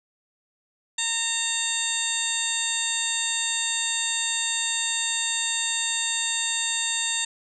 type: harmonic tone with a mistuned harmonic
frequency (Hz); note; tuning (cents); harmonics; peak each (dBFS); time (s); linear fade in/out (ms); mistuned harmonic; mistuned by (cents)
915; A#5; -32; 1 / 2 / 3 / 4 / 5 / 7 / 8 / 9; -39 / -33 / -33 / -28 / -37 / -37 / -29 / -32; 0.98-7.25; 5; 7; -18
effects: none